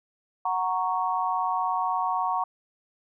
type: chord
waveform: sine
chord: F# major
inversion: none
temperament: equal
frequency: 740 / 932.3 / 1108.7 Hz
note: F#5 / A#5 / C#6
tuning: 0 / 0 / 0 cents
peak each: -28 dBFS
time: 0.45-2.44 s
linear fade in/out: 5 ms
effects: none